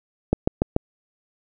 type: click train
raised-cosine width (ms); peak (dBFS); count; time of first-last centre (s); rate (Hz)
2; -4; 4; 0.33-0.764; 6.91
effects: none